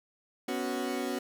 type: chord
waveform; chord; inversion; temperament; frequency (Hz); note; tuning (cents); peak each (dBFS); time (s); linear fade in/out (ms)
30% pulse; B suspended second; none; equal; 246.9 / 277.2 / 370; B3 / C#4 / F#4; 0 / 0 / 0; -33; 0.48-1.19; 5
effects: none